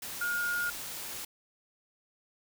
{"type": "tone in noise", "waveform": "sine", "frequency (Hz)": 1427, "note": "F6", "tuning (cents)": 37, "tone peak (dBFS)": -29, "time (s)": [0.21, 0.7], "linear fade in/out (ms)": 5, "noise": "white", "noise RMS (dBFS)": -40, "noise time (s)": [0.02, 1.25], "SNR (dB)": 8, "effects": []}